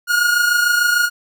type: tone pair together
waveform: 45% pulse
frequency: 1430.3 / 1457 Hz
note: F6 / F#6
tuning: +41 / -27 cents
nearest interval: unison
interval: 32 cents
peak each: -14 / -20 dBFS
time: 0.07-1.1 s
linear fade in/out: 50 ms
effects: none